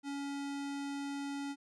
square tone, 281.1 Hz, C#4, 24 cents sharp, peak -38 dBFS, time 0.03-1.56 s, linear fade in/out 50 ms, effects resampled to 22050 Hz

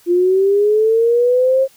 sine linear sweep, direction up, 344.5 to 539 Hz, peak -10 dBFS, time 0.06-1.68 s, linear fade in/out 50 ms, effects white hiss -50 dBFS RMS until 1.76 s

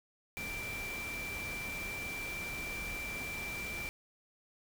sine tone in noise, 2349 Hz, D7, in tune, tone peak -39 dBFS, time 0.37-3.89 s, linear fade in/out 0 ms, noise pink, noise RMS -44 dBFS, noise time 0.37-3.89 s, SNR +2 dB, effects none

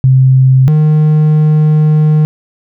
sine / triangle tone pair in turn, 131.1 / 153.34 Hz, C3 / D#3, +4 / -25 cents, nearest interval minor third, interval 271 cents, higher second, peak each -3 dBFS, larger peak neither, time 0.04-0.68 / 0.68-2.25 s, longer second, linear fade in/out 0 ms, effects none

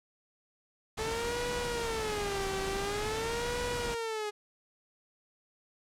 pink noise, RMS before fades -38 dBFS, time 0.97-3.95 s, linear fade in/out 10 ms
sawtooth tone with vibrato, 433.8 Hz, A4, 25 cents flat, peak -29 dBFS, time 0.98-4.31 s, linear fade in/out 20 ms, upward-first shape sine, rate 0.47 Hz, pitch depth 200 cents each way
effects low-pass 9000 Hz 12 dB/octave

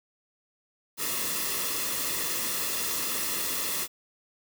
white noise with comb filter, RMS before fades -30 dBFS, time 0.97-3.88 s, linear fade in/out 50 ms, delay 1.3 ms, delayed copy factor -0.6, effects none

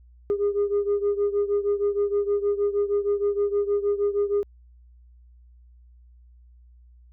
sine beating tone pair, 405.4 / 411.8 Hz, G#4 / G#4, -42 / -15 cents, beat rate 6.4 Hz, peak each -21 / -24 dBFS, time 0.3-4.43 s, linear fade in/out 0 ms, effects tanh soft clip ceiling -17 dBFS + added 60 Hz sine -49 dBFS peak until 7.12 s

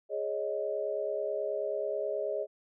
sine chord, Ab suspended fourth, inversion none, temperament just, 415.3 / 553.7 / 623 Hz, Ab4 / Db5 / Eb5, 0 / -2 / +2 cents, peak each -35 / -35 / -34 dBFS, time 0.09-2.47 s, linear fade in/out 50 ms, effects none

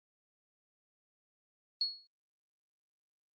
sine tone with exponential decay, 4343 Hz, C#8, 36 cents flat, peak -26 dBFS, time 1.81-2.07 s, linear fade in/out 2 ms, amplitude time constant 55 ms, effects Opus 24 kbps

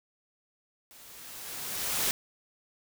white noise with level ramp, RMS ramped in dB -53 to -27 dBFS, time 0.91-2.11 s, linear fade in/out 0 ms, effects none

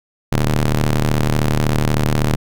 sawtooth ring-modulated tone, 76.1 Hz, D#2, 38 cents flat, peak -7 dBFS, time 0.32-2.36 s, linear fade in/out 5 ms, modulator 54.4 Hz, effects none

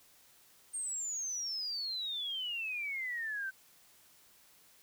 sine exponential sweep, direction down, 8770 to 1523 Hz, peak -35 dBFS, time 0.73-3.51 s, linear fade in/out 20 ms, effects white hiss -63 dBFS RMS until 4.82 s

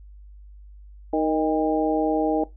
harmonic tone with a mistuned harmonic, 155.7 Hz, D#3, 2 cents sharp, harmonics 2 / 3 / 4 / 5, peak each -23 / -25 / -26 / -27 dBFS, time 1.13-2.44 s, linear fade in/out 5 ms, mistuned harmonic 5, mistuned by +52 cents, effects noise-tail reverb RT60 0.2 s tail -19 dB re dry + added 50 Hz sine -42 dBFS peak until 2.56 s

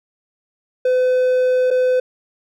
triangle tone with dropouts, 507 Hz, B4, 45 cents sharp, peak -11 dBFS, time 0.85-2 s, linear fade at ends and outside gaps 5 ms, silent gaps 1.705-1.71 s, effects none

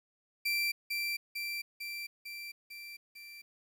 30% pulse tone with echo, 2351 Hz, D7, 1 cent sharp, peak -27 dBFS, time 0.45-0.72 s, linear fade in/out 10 ms, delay 450 ms, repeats 6, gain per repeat -3 dB, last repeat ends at 3.42 s, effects 11-bit

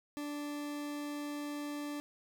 40% pulse tone, 292.5 Hz, D4, 7 cents flat, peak -37 dBFS, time 0.17-2 s, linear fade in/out 0 ms, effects none

